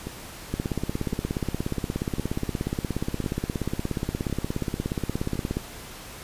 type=two click trains; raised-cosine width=3 ms; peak=-13 / -18 dBFS; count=86 / 6; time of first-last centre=0.54-5.57 / 0.07-5.355 s; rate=16.9 / 0.946 Hz; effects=pink hiss -41 dBFS RMS until 6.23 s + resampled to 32000 Hz